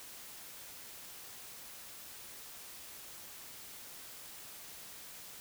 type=silence; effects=white hiss -50 dBFS RMS until 5.4 s